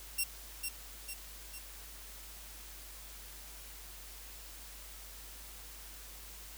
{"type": "tone with echo", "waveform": "5% pulse", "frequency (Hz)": 2740, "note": "F7", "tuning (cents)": -34, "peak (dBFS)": -21, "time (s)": [0.18, 0.24], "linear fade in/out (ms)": 10, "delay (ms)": 450, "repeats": 3, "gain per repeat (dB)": -5, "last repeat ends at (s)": 1.59, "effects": ["added 50 Hz sine -52 dBFS peak until 6.57 s", "white hiss -51 dBFS RMS until 6.57 s"]}